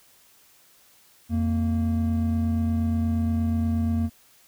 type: tone pair together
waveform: triangle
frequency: 86.15 / 230 Hz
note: F2 / A#3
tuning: -23 / -23 cents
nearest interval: octave + perfect fourth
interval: 1700 cents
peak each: -22 dBFS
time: 1.29-4.1 s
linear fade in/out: 50 ms
effects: white hiss -57 dBFS RMS until 4.47 s